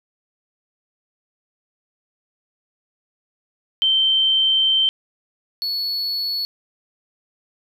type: tone pair in turn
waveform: sine / triangle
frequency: 3115 / 4405 Hz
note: G7 / C#8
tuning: -12 / -12 cents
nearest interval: tritone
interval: 600 cents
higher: second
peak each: -14 / -20 dBFS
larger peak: first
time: 3.82-4.89 / 5.62-6.45 s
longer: first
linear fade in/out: 0 ms
effects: none